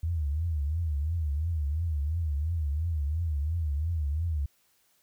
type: tone with vibrato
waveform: sine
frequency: 77.78 Hz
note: D#2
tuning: in tune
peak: -26 dBFS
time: 0.03-4.46 s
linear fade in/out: 5 ms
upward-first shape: triangle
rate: 2.9 Hz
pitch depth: 200 cents each way
effects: white hiss -68 dBFS RMS until 5.02 s